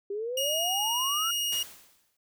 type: exponential sweep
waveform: sine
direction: up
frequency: 392 to 1398 Hz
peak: -30 dBFS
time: 0.1-1.31 s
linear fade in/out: 5 ms
type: tone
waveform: sawtooth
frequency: 2867 Hz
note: F7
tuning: 45 cents sharp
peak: -24 dBFS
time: 0.37-1.63 s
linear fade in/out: 5 ms
type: noise with exponential decay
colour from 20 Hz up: white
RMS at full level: -37 dBFS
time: 1.52-2.17 s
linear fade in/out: 5 ms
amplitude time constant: 140 ms
effects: none